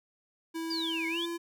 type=tone with pitch glide; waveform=square; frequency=327.6 to 339.5 Hz; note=E4 to F4; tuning=-11 to -49 cents; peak=-34 dBFS; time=0.54-1.38 s; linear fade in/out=20 ms; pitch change=+62 cents; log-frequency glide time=1.11-1.17 s
type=exponential two-way sweep; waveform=sine; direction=down then up; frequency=4978 to 2136 to 3680 Hz; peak=-32 dBFS; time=0.7-1.26 s; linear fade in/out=10 ms; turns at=1.07 s
effects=none